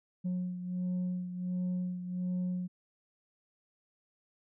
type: beating tone pair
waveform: sine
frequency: 180.6 / 182 Hz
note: F#3 / F#3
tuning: -42 / -28 cents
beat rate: 1.4 Hz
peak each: -31 / -37 dBFS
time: 0.24-2.68 s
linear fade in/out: 20 ms
effects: tanh soft clip ceiling -29 dBFS